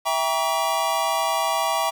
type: chord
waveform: square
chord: E diminished seventh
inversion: none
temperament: just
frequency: 659.3 / 791.1 / 949.3 / 1139.2 Hz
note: E5 / G5 / Bb5 / Db6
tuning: 0 / +16 / +31 / +47 cents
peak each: -27 dBFS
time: 0.05-1.91 s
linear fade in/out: 20 ms
effects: 8-bit